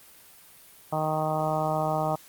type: harmonic tone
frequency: 155.56 Hz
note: D#3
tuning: in tune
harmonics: 1 / 2 / 3 / 4 / 5 / 6 / 7 / 8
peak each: -31 / -36 / -37 / -29 / -29 / -35 / -36 / -36 dBFS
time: 0.92-2.16 s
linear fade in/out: 10 ms
effects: white hiss -52 dBFS RMS until 2.28 s + Opus 32 kbps